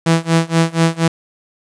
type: tone with tremolo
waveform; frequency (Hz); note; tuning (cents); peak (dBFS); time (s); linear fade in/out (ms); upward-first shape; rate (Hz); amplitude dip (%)
sawtooth; 164.81; E3; 0; -5; 0.06-1.08; 5; sine; 4.2; 95
effects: resampled to 22050 Hz + 7-bit